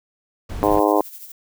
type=noise; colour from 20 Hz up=brown; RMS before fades=-29 dBFS; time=0.49-0.8 s; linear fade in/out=10 ms
type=harmonic tone; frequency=103.83 Hz; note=G#2; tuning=in tune; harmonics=3 / 4 / 5 / 6 / 7 / 8 / 9 / 10; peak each=-20 / -21 / -22 / -23 / -23 / -24 / -25 / -25 dBFS; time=0.63-1.01 s; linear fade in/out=0 ms
type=noise with tremolo; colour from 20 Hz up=violet; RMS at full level=-36 dBFS; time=0.63-1.32 s; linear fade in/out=5 ms; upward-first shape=sine; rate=12 Hz; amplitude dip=55%
effects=none